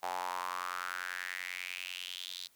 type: tone with high-pass filter sweep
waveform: square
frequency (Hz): 45.11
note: F#1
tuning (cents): -43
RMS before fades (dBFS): -40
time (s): 0.02-2.48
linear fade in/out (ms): 20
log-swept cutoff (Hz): 780 to 4000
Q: 4.8
effects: white hiss -67 dBFS RMS until 2.55 s